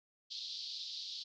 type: band-pass noise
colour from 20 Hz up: pink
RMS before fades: -44 dBFS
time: 0.3-1.24 s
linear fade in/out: 20 ms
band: 3600 to 4900 Hz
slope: 48 dB/octave
effects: none